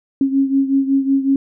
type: beating tone pair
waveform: sine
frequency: 271.1 / 276.5 Hz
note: C#4 / C#4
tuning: -38 / -4 cents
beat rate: 5.4 Hz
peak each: -14 / -19 dBFS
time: 0.21-1.36 s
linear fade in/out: 2 ms
effects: none